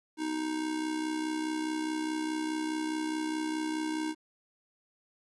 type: tone with amplitude modulation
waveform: square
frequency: 312.1 Hz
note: D#4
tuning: 5 cents sharp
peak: -29 dBFS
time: 0.17-4.15 s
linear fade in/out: 50 ms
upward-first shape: sine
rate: 64.8 Hz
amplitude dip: 55%
effects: resampled to 24000 Hz + 11-bit